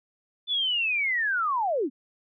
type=linear sweep; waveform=sine; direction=down; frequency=3520 to 228.9 Hz; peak=-23 dBFS; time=0.47-1.9 s; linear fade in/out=50 ms; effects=none